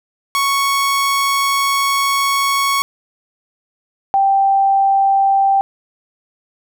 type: tone pair in turn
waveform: sawtooth / sine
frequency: 1108.7 / 784 Hz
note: C#6 / G5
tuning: 0 / 0 cents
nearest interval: tritone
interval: 600 cents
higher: first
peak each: -10 dBFS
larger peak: neither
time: 0.35-2.82 / 4.14-5.61 s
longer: first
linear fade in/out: 0 ms
effects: none